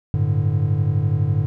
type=chord; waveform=triangle; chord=G suspended second; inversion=none; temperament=equal; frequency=98 / 110 / 146.83 Hz; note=G2 / A2 / D3; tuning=0 / 0 / 0 cents; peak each=-19 dBFS; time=0.14-1.46 s; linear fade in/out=0 ms; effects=none